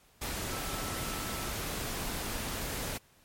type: tone in noise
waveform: sine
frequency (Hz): 1318.5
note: E6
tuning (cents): 0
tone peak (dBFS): -44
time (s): 0.51-1.52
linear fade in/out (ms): 10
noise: pink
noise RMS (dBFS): -36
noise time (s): 0.21-2.98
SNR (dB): -11
effects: pink hiss -63 dBFS RMS until 3.24 s + MP3 64 kbps